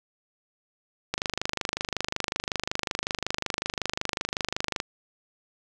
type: click train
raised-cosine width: 0.2 ms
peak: -9 dBFS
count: 94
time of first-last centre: 1.14-4.801 s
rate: 25.4 Hz
effects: none